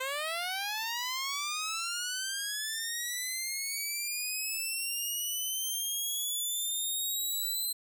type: linear sweep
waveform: 10% pulse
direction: up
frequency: 511 to 4079 Hz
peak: -24 dBFS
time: 0-7.73 s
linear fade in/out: 10 ms
effects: none